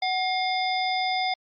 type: harmonic tone with a mistuned harmonic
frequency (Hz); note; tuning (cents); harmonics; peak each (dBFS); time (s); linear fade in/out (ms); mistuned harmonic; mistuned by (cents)
710; F5; +28; 1 / 3 / 5 / 7; -25 / -30 / -32 / -33; 0.02-1.34; 5; 1; +85
effects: Opus 48 kbps